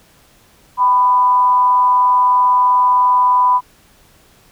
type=tone with amplitude modulation; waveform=sine; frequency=996 Hz; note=B5; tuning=14 cents sharp; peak=-7 dBFS; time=0.77-3.61 s; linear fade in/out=50 ms; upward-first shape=sine; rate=215 Hz; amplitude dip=40%; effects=pink hiss -50 dBFS RMS until 4.51 s